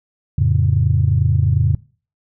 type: chord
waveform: sine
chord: F augmented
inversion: none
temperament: equal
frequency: 87.31 / 110 / 138.59 Hz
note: F2 / A2 / C#3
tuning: 0 / 0 / 0 cents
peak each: -16 dBFS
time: 0.38-1.75 s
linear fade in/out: 5 ms
effects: noise-tail reverb RT60 0.4 s tail -22 dB re dry + tanh soft clip ceiling -3 dBFS